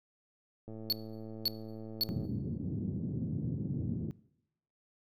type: click train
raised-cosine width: 2 ms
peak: -33 dBFS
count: 174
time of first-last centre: 0.68-2.253 s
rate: 110 Hz
type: tone bursts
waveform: square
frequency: 4426 Hz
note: C#8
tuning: 3 cents flat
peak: -27 dBFS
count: 3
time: 0.9-2.035 s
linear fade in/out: 0 ms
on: 25 ms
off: 530 ms
type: band-pass noise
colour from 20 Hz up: pink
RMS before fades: -36 dBFS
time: 2.09-4.11 s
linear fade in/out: 0 ms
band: 100 to 280 Hz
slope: 24 dB/octave
effects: noise-tail reverb RT60 0.8 s tail -21 dB re dry